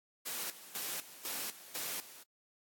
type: noise with tremolo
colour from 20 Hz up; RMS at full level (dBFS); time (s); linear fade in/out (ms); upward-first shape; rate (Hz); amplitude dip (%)
white; -39; 0.25-2.24; 20; square; 2; 80
effects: high-pass 200 Hz 12 dB/octave + AAC 64 kbps